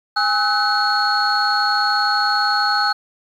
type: tone cluster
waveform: sine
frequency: 823 / 1290 / 1501 / 4325 Hz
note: G#5 / E6 / F#6 / C#8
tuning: -16 / -38 / +24 / -43 cents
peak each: -20 dBFS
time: 0.16-2.93 s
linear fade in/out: 10 ms
effects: tanh soft clip ceiling -7 dBFS + 8-bit